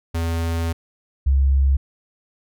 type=tone pair in turn; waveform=square / sine; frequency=83.1 / 67.96 Hz; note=E2 / C#2; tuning=+15 / -34 cents; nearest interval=minor third; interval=349 cents; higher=first; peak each=-21 / -13 dBFS; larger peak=second; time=0.14-0.73 / 1.26-1.77 s; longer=first; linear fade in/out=10 ms; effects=none